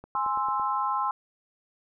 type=click train; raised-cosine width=1 ms; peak=-29 dBFS; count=6; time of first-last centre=0.04-0.597 s; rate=8.97 Hz
type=chord; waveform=sine; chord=Ab augmented; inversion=none; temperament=equal; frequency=830.6 / 1046.5 / 1318.5 Hz; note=Ab5 / C6 / E6; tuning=0 / 0 / 0 cents; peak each=-30 / -27 / -31 dBFS; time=0.15-1.11 s; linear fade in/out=2 ms
effects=none